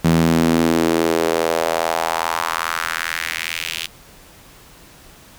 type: tone with high-pass filter sweep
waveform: sawtooth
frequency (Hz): 82.41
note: E2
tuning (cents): 0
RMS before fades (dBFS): -19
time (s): 0.04-3.87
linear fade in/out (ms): 10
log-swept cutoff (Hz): 170 to 3000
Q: 2.4
effects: pink hiss -45 dBFS RMS until 5.38 s